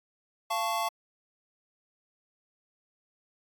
square chord, F augmented, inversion none, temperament equal with one note detuned, 689.2 / 880 / 1108.7 Hz, F5 / A5 / C#6, -23 / 0 / 0 cents, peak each -33 dBFS, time 0.5-0.89 s, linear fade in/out 10 ms, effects AAC 64 kbps

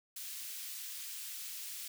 white high-pass noise, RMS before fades -44 dBFS, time 0.16-1.88 s, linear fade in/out 5 ms, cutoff 2400 Hz, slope 12 dB/octave, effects none

